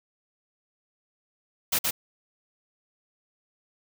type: noise with echo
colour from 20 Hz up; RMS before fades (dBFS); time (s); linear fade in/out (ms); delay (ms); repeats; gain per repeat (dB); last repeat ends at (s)
white; -24; 1.72-1.79; 10; 120; 1; -2; 1.91
effects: none